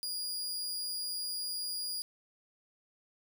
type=tone; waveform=sawtooth; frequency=4859 Hz; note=D#8; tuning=42 cents flat; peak=-32 dBFS; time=0.03-2.02 s; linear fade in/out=0 ms; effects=none